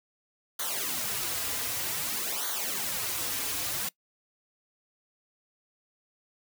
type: noise with flanger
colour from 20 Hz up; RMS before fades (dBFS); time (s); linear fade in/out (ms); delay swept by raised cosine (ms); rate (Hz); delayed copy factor
white; -32; 0.59-3.89; 5; 0.38 to 5.48; 0.53; -0.8
effects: noise-tail reverb RT60 0.1 s tail -22 dB re dry